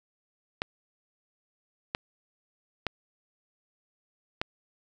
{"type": "clicks", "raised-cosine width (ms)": 0.3, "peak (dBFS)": -12, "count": 4, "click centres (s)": [0.619, 1.949, 2.867, 4.415], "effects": []}